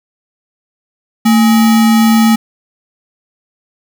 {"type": "tone with sample-and-hold", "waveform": "sine", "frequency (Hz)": 224, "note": "A3", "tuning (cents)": 31, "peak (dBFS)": -5, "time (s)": [1.25, 2.36], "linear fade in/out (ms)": 10, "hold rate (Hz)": 1050, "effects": []}